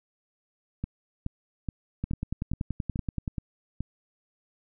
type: two click trains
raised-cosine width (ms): 5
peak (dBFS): -18 / -17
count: 8 / 14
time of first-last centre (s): 0.84-3.806 / 2.04-3.278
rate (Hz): 2.36 / 10.5
effects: none